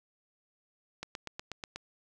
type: click train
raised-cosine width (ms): 0.2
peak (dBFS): -21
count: 7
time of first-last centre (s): 1.03-1.76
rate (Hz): 8.22
effects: none